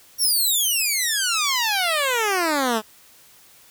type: exponential sweep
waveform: 10% pulse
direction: down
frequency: 5720 to 209.4 Hz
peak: -11 dBFS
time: 0.18-2.82 s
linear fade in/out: 50 ms
effects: white hiss -51 dBFS RMS until 3.7 s